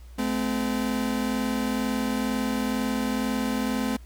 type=tone pair together; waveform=40% pulse; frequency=215.2 / 257.3 Hz; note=A3 / C4; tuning=-38 / -29 cents; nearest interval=minor third; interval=309 cents; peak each=-27 / -26 dBFS; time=0.18-3.97 s; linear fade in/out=10 ms; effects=added 60 Hz sine -42 dBFS peak until 4.05 s + pink hiss -58 dBFS RMS until 4.05 s